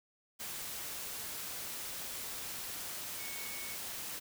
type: tone in noise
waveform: sine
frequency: 2217 Hz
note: C#7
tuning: in tune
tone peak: -48 dBFS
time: 3.18-3.76 s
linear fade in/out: 20 ms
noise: white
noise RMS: -42 dBFS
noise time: 0.39-4.2 s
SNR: -9 dB
effects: none